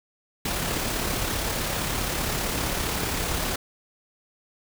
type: noise with amplitude modulation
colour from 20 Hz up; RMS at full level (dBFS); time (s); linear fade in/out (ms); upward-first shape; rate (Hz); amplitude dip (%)
pink; -26; 0.45-3.56; 5; sine; 35.3; 30
effects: none